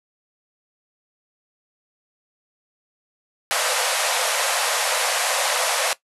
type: band-pass noise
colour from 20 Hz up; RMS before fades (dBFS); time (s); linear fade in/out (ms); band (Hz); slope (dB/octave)
pink; -22; 3.51-5.93; 0; 490 to 12000; 96
effects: noise-tail reverb RT60 0.1 s tail -17 dB re dry